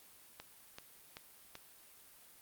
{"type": "click train", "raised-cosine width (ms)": 0.2, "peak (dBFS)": -29, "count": 4, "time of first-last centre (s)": [0.4, 1.554], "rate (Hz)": 2.6, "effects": ["white hiss -60 dBFS RMS until 2.41 s", "Opus 32 kbps"]}